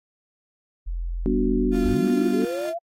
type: tone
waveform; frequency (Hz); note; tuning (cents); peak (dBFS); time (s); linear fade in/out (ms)
sine; 42.77; F1; -35; -25; 0.86-1.95; 20
type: chord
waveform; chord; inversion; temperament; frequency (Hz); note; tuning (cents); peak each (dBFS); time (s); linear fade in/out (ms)
sine; G major seventh; none; equal; 196 / 246.9 / 293.7 / 370; G3 / B3 / D4 / F#4; 0 / 0 / 0 / 0; -27 / -23 / -26 / -25; 1.26-2.45; 0
type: tone with vibrato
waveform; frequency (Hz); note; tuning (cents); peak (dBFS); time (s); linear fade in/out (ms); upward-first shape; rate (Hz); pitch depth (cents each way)
35% pulse; 347.3; F4; -10; -28; 1.71-2.74; 50; sine; 5.7; 13
type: linear sweep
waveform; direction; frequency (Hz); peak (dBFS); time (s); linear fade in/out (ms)
sine; up; 47.02 to 700; -26; 1.83-2.79; 20
effects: AAC 48 kbps